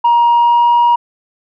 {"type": "tone with pitch glide", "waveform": "sine", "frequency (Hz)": [946, 952.6], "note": ["A#5", "A#5"], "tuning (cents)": [25, 37], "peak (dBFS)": -5, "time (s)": [0.04, 0.96], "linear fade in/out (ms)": 10, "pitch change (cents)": 12, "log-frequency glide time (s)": [0.3, 0.76], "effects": ["tanh soft clip ceiling -5 dBFS"]}